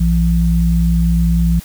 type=tone pair together; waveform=sine; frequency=59.86 / 169.3 Hz; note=A#1 / E3; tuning=+47 / +46 cents; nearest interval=octave + tritone; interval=1799 cents; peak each=-13 dBFS; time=0-1.6 s; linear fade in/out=10 ms; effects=white hiss -39 dBFS RMS until 1.64 s